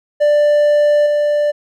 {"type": "tone with level steps", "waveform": "triangle", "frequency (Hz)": 590, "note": "D5", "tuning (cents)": 8, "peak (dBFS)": [-7, -10], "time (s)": [0.2, 1.52], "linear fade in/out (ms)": 20, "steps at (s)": 1.06, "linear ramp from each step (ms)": 5, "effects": []}